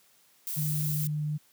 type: noise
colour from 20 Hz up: violet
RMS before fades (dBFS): -34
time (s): 0.47-1.07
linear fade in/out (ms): 0
type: tone with pitch glide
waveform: sine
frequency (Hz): 151.6 to 150.47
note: D#3 to D3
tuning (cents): -45 to +42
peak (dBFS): -27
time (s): 0.56-1.38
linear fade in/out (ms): 20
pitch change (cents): -13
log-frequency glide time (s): 0.7-1.01
effects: white hiss -63 dBFS RMS until 1.52 s + high-pass 100 Hz 12 dB/octave